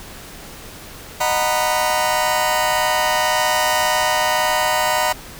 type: chord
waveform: sawtooth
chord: B major seventh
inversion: first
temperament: just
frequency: 617.4 / 740.8 / 926 / 987.8 Hz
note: D#5 / F#5 / A#5 / B5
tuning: -14 / +2 / -12 / 0 cents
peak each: -18 dBFS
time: 1.2-5.13 s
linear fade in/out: 10 ms
effects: pink hiss -37 dBFS RMS until 5.39 s